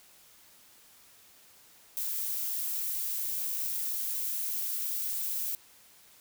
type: noise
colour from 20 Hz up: violet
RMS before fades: -33 dBFS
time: 1.97-5.55 s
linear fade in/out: 0 ms
effects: white hiss -58 dBFS RMS until 6.2 s